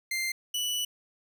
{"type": "tone pair in turn", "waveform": "sawtooth", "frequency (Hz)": [2093, 2960], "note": ["C7", "F#7"], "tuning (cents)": [0, 0], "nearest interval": "tritone", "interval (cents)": 600, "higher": "second", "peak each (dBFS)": -25, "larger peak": "neither", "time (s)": [[0.11, 0.32], [0.54, 0.85]], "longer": "second", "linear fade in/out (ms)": 5, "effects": []}